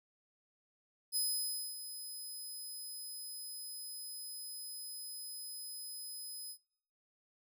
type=tone with ADSR envelope; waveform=15% pulse; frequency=5040 Hz; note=D#8; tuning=21 cents sharp; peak=-26 dBFS; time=1.12-6.58 s; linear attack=41 ms; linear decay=590 ms; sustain=-12 dB; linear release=77 ms; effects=noise-tail reverb RT60 0.6 s tail -23 dB re dry